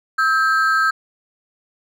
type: ring-modulated tone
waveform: triangle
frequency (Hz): 1439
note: F#6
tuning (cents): -49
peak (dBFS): -9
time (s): 0.18-0.91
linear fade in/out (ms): 10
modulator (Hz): 144
effects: none